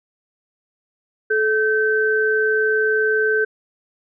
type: tone pair together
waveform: sine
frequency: 433.1 / 1543.4 Hz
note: A4 / G6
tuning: -27 / -27 cents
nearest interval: octave + minor seventh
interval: 2200 cents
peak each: -18 dBFS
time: 1.3-3.45 s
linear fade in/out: 10 ms
effects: none